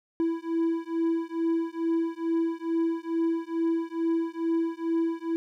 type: beating tone pair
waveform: triangle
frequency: 329.6 / 331.9 Hz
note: E4 / E4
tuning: 0 / +12 cents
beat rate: 2.3 Hz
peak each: -26 dBFS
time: 0.2-5.36 s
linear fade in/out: 0 ms
effects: none